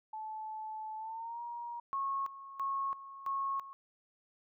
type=tone with pitch glide; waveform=sine; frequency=869 to 947.7 Hz; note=A5 to A#5; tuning=-22 to +28 cents; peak=-39 dBFS; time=0.13-1.8 s; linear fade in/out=5 ms; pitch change=+150 cents; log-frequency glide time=0.97-1.41 s
type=tone with tremolo; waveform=sine; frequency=1094 Hz; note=C#6; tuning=23 cents flat; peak=-32 dBFS; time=1.93-3.73 s; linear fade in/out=0 ms; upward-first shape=square; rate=1.5 Hz; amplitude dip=80%
effects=none